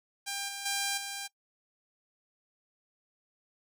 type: tone with level steps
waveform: 5% pulse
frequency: 797 Hz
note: G5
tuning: 28 cents sharp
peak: -22 / -26 / -18 / -25 dBFS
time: 0.26-1.28 s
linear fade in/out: 20 ms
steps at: 0.48 / 0.65 / 0.97 s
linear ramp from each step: 10 ms
effects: noise-tail reverb RT60 0.1 s tail -21 dB re dry